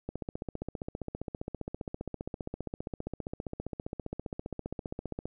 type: click train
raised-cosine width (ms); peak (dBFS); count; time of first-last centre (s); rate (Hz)
2; -22; 79; 0.09-5.256; 15.1
effects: none